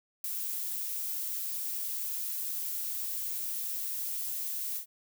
violet noise with ADSR envelope, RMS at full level -33 dBFS, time 0.24-4.86 s, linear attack 3 ms, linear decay 8 ms, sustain -2 dB, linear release 92 ms, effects none

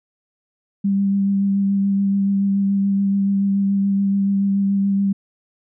sine tone with vibrato, 197.6 Hz, G3, 14 cents sharp, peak -15 dBFS, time 0.84-5.13 s, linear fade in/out 10 ms, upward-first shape sine, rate 7 Hz, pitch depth 14 cents each way, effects none

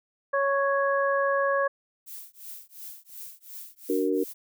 harmonic tone, 554.4 Hz, C#5, in tune, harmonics 1 / 2 / 3, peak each -24 / -27 / -29 dBFS, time 0.33-1.68 s, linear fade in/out 10 ms
violet noise with tremolo, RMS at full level -39 dBFS, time 2.06-4.34 s, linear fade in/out 20 ms, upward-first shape triangle, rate 2.8 Hz, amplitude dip 100%
sine chord, D augmented, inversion none, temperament equal with one note detuned, 293.7 / 373.6 / 466.2 Hz, D4 / F#4 / A#4, 0 / +17 / 0 cents, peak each -27 dBFS, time 3.89-4.24 s, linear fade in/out 10 ms
effects none

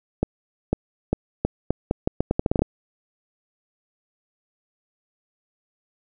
accelerating click train, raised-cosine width 2 ms, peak -6 dBFS, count 15, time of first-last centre 0.23-2.62 s, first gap 500 ms, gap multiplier 0.8, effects none

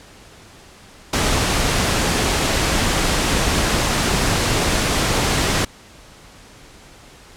pink noise, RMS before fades -18 dBFS, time 1.13-5.65 s, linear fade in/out 5 ms, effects pink hiss -44 dBFS RMS until 7.36 s + low-pass 9000 Hz 12 dB/octave

